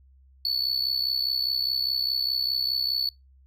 triangle tone with amplitude modulation, 4444 Hz, C#8, 4 cents sharp, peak -19 dBFS, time 0.45-3.09 s, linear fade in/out 2 ms, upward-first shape sine, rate 64.9 Hz, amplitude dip 75%, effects noise-tail reverb RT60 0.2 s tail -26 dB re dry + added 66 Hz sine -53 dBFS peak until 3.46 s

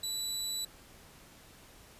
25% pulse tone, 3951 Hz, B7, in tune, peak -30 dBFS, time 0.03-0.65 s, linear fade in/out 5 ms, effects pink hiss -56 dBFS RMS until 1.99 s + resampled to 32000 Hz

